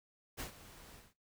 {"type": "noise with ADSR envelope", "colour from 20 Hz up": "pink", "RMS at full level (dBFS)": -41, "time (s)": [0.37, 1.14], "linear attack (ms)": 30, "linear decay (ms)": 110, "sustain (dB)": -15, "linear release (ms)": 190, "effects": ["noise-tail reverb RT60 0.2 s tail -18 dB re dry"]}